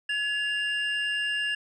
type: tone pair together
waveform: triangle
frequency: 1693 / 2798 Hz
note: G#6 / F7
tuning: +33 / +3 cents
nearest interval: major sixth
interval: 870 cents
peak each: -27 dBFS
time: 0.09-1.55 s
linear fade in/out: 5 ms
effects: resampled to 22050 Hz